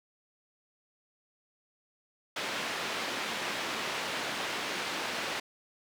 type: band-pass noise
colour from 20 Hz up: white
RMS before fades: -35 dBFS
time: 2.36-5.4 s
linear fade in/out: 5 ms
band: 190 to 3000 Hz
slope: 12 dB/octave
effects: none